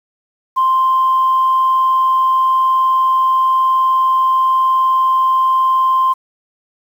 sine tone, 1046.5 Hz, C6, in tune, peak -9 dBFS, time 0.56-6.14 s, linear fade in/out 20 ms, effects tanh soft clip ceiling -6 dBFS + 7-bit

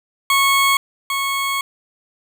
20% pulse tone pair in turn, 1100 / 1100 Hz, C#6 / C#6, -14 / -14 cents, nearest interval unison, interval 0 cents, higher neither, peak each -8 / -14 dBFS, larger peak first, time 0.3-0.77 / 1.1-1.61 s, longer second, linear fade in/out 2 ms, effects none

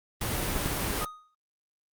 pink noise, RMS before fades -30 dBFS, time 0.21-1.05 s, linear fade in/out 5 ms
clicks, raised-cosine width 3 ms, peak -18 dBFS, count 3, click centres 0.429 / 0.562 / 0.66 s
triangle tone with exponential decay, 1244.5 Hz, D#6, in tune, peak -28 dBFS, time 1.01-1.35 s, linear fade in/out 5 ms, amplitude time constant 72 ms
effects Opus 32 kbps

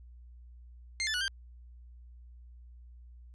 20% pulse tone with pitch steps, 2105 / 1749 / 1469 / 1576 Hz, C7 / A6 / F#6 / G6, +10 / -11 / -13 / +9 cents, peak -25 dBFS, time 1-1.28 s, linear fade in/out 0 ms, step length 70 ms, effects added 60 Hz sine -49 dBFS peak until 3.34 s + resampled to 22050 Hz

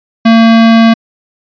square tone, 227.2 Hz, A#3, 44 cents flat, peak -3 dBFS, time 0.25-0.94 s, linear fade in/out 10 ms, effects resampled to 11025 Hz

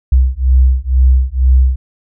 sine beating tone pair, 63.4 / 65.5 Hz, B1 / C2, +46 / +2 cents, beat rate 2.1 Hz, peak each -10 dBFS, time 0.12-1.76 s, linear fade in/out 5 ms, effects none

